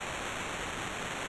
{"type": "noise with sample-and-hold", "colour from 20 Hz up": "white", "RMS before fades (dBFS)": -37, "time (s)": [0, 1.28], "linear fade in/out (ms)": 20, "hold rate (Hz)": 4900, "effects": ["resampled to 24000 Hz"]}